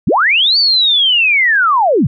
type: linear two-way sweep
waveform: sine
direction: up then down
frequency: 96.4 to 4615 to 96.4 Hz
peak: -8 dBFS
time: 0.07-2.07 s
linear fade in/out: 5 ms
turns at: 0.58 s
effects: none